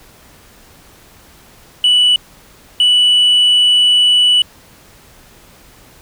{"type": "tone bursts at uneven times", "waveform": "sine", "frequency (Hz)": 2960, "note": "F#7", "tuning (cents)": 0, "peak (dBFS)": -5, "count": 2, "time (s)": [[1.84, 2.16], [2.8, 4.42]], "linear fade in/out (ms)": 2, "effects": ["tanh soft clip ceiling -6 dBFS", "pink hiss -44 dBFS RMS until 6.01 s"]}